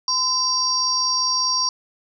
sine tone cluster, 1022 / 4645 / 5610 Hz, C6 / D8 / F8, -41 / -20 / +7 cents, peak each -25 / -22 / -21 dBFS, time 0.08-1.69 s, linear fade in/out 2 ms, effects none

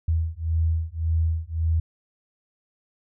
sine beating tone pair, 80.5 / 82.3 Hz, E2 / E2, -41 / -2 cents, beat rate 1.8 Hz, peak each -24 dBFS, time 0.08-1.8 s, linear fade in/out 5 ms, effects none

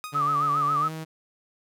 sawtooth tone with exponential decay, 1244.5 Hz, D#6, in tune, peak -27 dBFS, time 0.04-0.28 s, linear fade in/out 0 ms, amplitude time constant 52 ms
sawtooth tone with pitch glide, 145.1 to 159.15 Hz, D3 to D#3, -21 to +39 cents, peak -29 dBFS, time 0.12-1.05 s, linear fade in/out 20 ms, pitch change +160 cents, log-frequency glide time 0.76-0.91 s
sine tone with vibrato, 1218 Hz, D#6, 37 cents flat, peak -21 dBFS, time 0.14-0.89 s, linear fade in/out 20 ms, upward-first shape sine, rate 7.3 Hz, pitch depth 110 cents each way
effects none

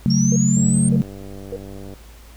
sine chord, F# minor, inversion second, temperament equal, 138.59 / 185 / 220 Hz, C#3 / F#3 / A3, 0 / 0 / 0 cents, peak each -18 dBFS, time 0.06-1.02 s, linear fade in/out 0 ms
sine linear sweep, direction up, 5440 to 8700 Hz, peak -23 dBFS, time 0.1-0.89 s, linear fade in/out 5 ms
sine tone bursts, 475.2 Hz, A#4, 33 cents sharp, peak -25 dBFS, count 3, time 0.32-1.563 s, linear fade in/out 2 ms, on 41 ms, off 560 ms
click train, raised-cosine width 2 ms, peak -24 dBFS, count 135, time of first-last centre 0.57-1.937 s, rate 98 Hz
effects added 55 Hz sine -41 dBFS peak until 2.36 s + pink hiss -48 dBFS RMS until 2.36 s

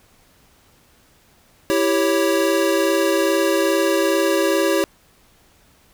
square chord, C# diminished, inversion first, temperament equal, 329.6 / 392 / 554.4 Hz, E4 / G4 / C#5, 0 / 0 / 0 cents, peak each -21 dBFS, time 1.7-4.84 s, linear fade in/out 0 ms, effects pink hiss -55 dBFS RMS until 5.93 s

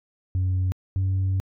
sine tone pair in turn, 92.5 / 94.99 Hz, F#2 / F#2, 0 / +46 cents, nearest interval unison, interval 46 cents, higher second, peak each -18 dBFS, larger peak neither, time 0.35-0.72 / 0.96-1.4 s, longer second, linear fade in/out 0 ms, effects tanh soft clip ceiling -19 dBFS

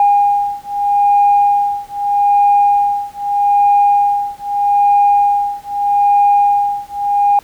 sine beating tone pair, 813 / 813.8 Hz, G#5 / G#5, -37 / -35 cents, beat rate 0.8 Hz, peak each -12 dBFS, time 0-7.39 s, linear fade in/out 2 ms, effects tanh soft clip ceiling -2 dBFS + pink hiss -45 dBFS RMS until 7.43 s

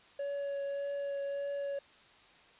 triangle tone with vibrato, 562 Hz, C#5, 24 cents sharp, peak -32 dBFS, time 0.19-1.79 s, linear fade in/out 5 ms, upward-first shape triangle, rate 1.7 Hz, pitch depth 13 cents each way, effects white hiss -60 dBFS RMS until 2.59 s + resampled to 8000 Hz

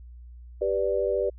sine chord, G major, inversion none, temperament equal, 392 / 493.9 / 587.3 Hz, G4 / B4 / D5, 0 / 0 / 0 cents, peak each -27 dBFS, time 0.61-1.3 s, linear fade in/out 10 ms, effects added 60 Hz sine -42 dBFS peak until 1.38 s

